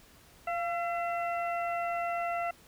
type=harmonic tone with a mistuned harmonic; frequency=676 Hz; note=E5; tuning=43 cents sharp; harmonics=1 / 2 / 3 / 4; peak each=-31 / -37 / -41 / -43 dBFS; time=0.47-2.51 s; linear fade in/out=5 ms; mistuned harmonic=1; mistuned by=+39 cents; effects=pink hiss -58 dBFS RMS until 2.67 s